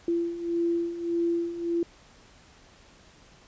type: beating tone pair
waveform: sine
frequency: 338.8 / 340.5 Hz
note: E4 / F4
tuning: +48 / -44 cents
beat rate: 1.7 Hz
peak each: -31 / -26 dBFS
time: 0.08-1.83 s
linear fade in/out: 2 ms
effects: pink hiss -55 dBFS RMS until 3.47 s + resampled to 16000 Hz